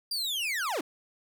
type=linear sweep; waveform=40% pulse; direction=down; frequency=4827 to 246.9 Hz; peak=-28 dBFS; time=0.11-0.81 s; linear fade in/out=5 ms; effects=none